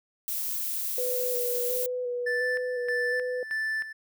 violet noise, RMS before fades -31 dBFS, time 0.28-1.86 s, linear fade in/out 0 ms
sine tone with vibrato, 493.9 Hz, B4, in tune, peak -28 dBFS, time 0.98-3.43 s, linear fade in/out 2 ms, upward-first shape square, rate 1.4 Hz, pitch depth 19 cents each way
triangle tone with tremolo, 1760 Hz, A6, in tune, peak -25 dBFS, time 2.26-3.93 s, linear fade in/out 10 ms, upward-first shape square, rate 1.6 Hz, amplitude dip 70%
effects none

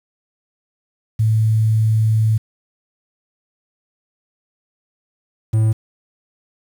sine / triangle tone pair in turn, 110 / 110 Hz, A2 / A2, 0 / 0 cents, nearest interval unison, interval 0 cents, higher neither, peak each -12 / -10 dBFS, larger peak second, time 1.19-2.38 / 5.53-5.73 s, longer first, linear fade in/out 10 ms, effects 7-bit

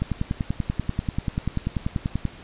click train, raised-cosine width 5 ms, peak -11 dBFS, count 24, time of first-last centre 0.02-2.253 s, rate 10.3 Hz, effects pink hiss -44 dBFS RMS until 2.43 s + resampled to 8000 Hz

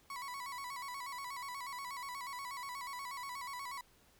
35% pulse tone with vibrato, 1047 Hz, C6, 1 cent sharp, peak -40 dBFS, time 0.1-3.81 s, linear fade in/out 2 ms, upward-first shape square, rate 8.3 Hz, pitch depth 100 cents each way, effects pink hiss -67 dBFS RMS until 4.19 s

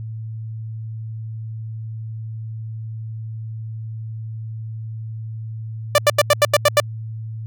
sawtooth tone bursts, 587.3 Hz, D5, in tune, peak -6 dBFS, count 8, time 5.95-6.801 s, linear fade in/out 2 ms, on 32 ms, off 85 ms, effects added 111 Hz sine -27 dBFS peak until 7.46 s

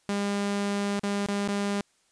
sawtooth tone with dropouts, 201.8 Hz, G#3, 49 cents flat, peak -22 dBFS, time 0.09-1.81 s, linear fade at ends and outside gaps 0 ms, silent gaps 0.994-1.035 / 1.262-1.286 / 1.477-1.486 s, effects white hiss -67 dBFS RMS until 2.11 s + resampled to 22050 Hz

